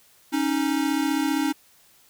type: tone pair together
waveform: square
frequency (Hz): 275.9 / 311.1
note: C#4 / D#4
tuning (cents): -8 / 0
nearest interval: major second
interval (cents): 208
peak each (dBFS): -25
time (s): 0.32-1.53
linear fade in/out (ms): 20
effects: white hiss -57 dBFS RMS until 2.09 s